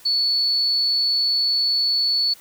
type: tone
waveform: sine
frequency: 4435 Hz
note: C#8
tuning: in tune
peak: -17 dBFS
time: 0.05-2.34 s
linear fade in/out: 10 ms
effects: white hiss -48 dBFS RMS until 2.4 s